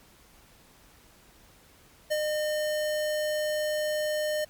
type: tone with ADSR envelope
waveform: square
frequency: 608 Hz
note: D#5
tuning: 40 cents flat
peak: -24 dBFS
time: 2.1-4.45 s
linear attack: 20 ms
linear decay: 46 ms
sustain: -3 dB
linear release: 11 ms
effects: pink hiss -57 dBFS RMS until 4.49 s + MP3 96 kbps